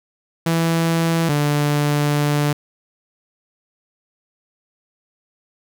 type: tone pair in turn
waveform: sawtooth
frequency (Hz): 165.4 / 146.76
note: E3 / D3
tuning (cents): +6 / -1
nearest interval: major second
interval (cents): 207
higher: first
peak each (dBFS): -12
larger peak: neither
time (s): 0.46-1.29 / 1.29-2.53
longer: second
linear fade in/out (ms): 5
effects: none